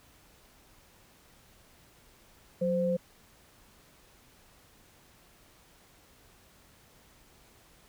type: tone pair together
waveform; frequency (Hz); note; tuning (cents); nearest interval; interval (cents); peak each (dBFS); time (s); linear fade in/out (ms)
sine; 182.65 / 519; F#3 / C5; -22 / -14; octave + tritone; 1808; -30 / -27; 2.61-2.97; 10
effects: pink hiss -60 dBFS RMS until 7.88 s